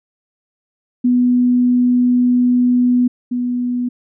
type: tone pair in turn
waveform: sine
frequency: 246.9 / 245.8 Hz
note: B3 / B3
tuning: 0 / -8 cents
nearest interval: unison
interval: 8 cents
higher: first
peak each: -10 / -16 dBFS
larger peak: first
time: 1.04-3.08 / 3.31-3.89 s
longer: first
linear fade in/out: 10 ms
effects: none